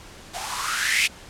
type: noise with band-pass filter sweep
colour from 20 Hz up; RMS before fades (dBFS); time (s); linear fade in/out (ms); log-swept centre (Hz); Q
violet; -24; 0.33-1.08; 20; 680 to 2500; 6.2
effects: pink hiss -44 dBFS RMS until 1.29 s + low-pass 9000 Hz 12 dB/octave